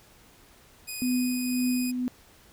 10% pulse tone, 2489 Hz, D#7, in tune, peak -25 dBFS, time 0.87-1.92 s, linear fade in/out 20 ms
sine tone with tremolo, 250.2 Hz, B3, 23 cents sharp, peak -22 dBFS, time 1.02-2.08 s, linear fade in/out 0 ms, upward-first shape triangle, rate 1.9 Hz, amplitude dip 50%
effects pink hiss -56 dBFS RMS until 2.52 s

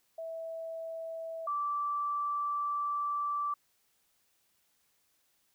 sine tone pair in turn, 654 / 1165.3 Hz, E5 / D6, -14 / -14 cents, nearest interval minor seventh, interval 1000 cents, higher second, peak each -37 / -30 dBFS, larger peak second, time 0.18-1.47 / 1.47-3.54 s, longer second, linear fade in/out 5 ms, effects white hiss -73 dBFS RMS until 5.54 s

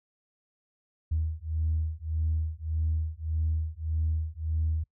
sine beating tone pair, 78.5 / 80.2 Hz, D#2 / E2, +16 / -47 cents, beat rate 1.7 Hz, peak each -29 dBFS, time 1.11-4.84 s, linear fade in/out 10 ms, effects noise-tail reverb RT60 0.1 s tail -26 dB re dry + tanh soft clip ceiling -19 dBFS

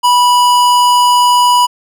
sine tone with hard clipping, 981 Hz, B5, 12 cents flat, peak -8 dBFS, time 0.03-1.67 s, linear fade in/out 20 ms, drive 18 dB, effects none

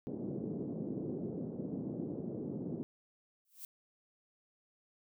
pink band-pass noise, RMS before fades -40 dBFS, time 0.07-2.83 s, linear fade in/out 0 ms, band 150 to 420 Hz, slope 24 dB/octave
violet noise with exponential growth, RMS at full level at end -43 dBFS, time 3.45-3.65 s, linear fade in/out 1 ms, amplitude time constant 43 ms
effects none

